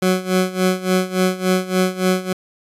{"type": "tone with tremolo", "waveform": "20% pulse", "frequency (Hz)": 185, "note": "F#3", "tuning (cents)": 0, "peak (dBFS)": -8, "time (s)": [0.02, 2.33], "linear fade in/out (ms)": 5, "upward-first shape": "sine", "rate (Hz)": 3.5, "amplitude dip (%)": 85, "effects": ["resampled to 32000 Hz"]}